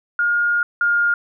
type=tone pair in turn; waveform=sine; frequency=1422 / 1415 Hz; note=F6 / F6; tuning=+31 / +22 cents; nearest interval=unison; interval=9 cents; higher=first; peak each=-15 / -14 dBFS; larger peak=second; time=0.19-0.63 / 0.81-1.14 s; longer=first; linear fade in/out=2 ms; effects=none